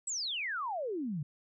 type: exponential sweep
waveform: sine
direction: down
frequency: 8060 to 136.7 Hz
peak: -33 dBFS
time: 0.07-1.23 s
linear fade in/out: 5 ms
effects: none